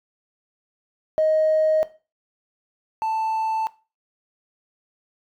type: tone pair in turn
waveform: triangle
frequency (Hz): 626 / 883.4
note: D#5 / A5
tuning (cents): +10 / +7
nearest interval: tritone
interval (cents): 597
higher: second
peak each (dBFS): -12 / -19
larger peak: first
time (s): 1.18-1.83 / 3.02-3.67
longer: neither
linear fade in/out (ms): 0
effects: noise-tail reverb RT60 0.3 s tail -18 dB re dry + tanh soft clip ceiling -14 dBFS